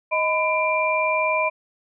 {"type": "tone cluster", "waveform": "sine", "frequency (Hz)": [626, 1004, 2372], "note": ["D#5", "B5", "D7"], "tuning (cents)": [10, 28, 17], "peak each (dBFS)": -23, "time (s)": [0.11, 1.5], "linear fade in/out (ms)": 20, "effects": []}